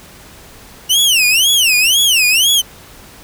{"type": "tone with vibrato", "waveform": "sawtooth", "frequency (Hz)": 2870, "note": "F7", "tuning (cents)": 47, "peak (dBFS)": -6, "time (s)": [0.89, 2.62], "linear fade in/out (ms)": 20, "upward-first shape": "sine", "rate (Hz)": 2, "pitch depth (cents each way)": 280, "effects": ["pink hiss -39 dBFS RMS until 3.23 s"]}